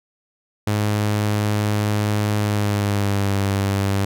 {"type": "tone with pitch glide", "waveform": "sawtooth", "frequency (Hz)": [104.7, 98.82], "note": ["G#2", "G2"], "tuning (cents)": [15, 14], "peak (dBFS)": -14, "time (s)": [0.67, 4.05], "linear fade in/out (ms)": 5, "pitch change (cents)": -101, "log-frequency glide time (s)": [2.38, 3.4], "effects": []}